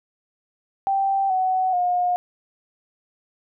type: tone with pitch steps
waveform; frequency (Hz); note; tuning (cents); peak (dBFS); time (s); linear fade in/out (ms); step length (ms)
sine; 782 / 748 / 716; G5 / F#5 / F5; -4 / +19 / +43; -18; 0.87-2.16; 0; 430
effects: none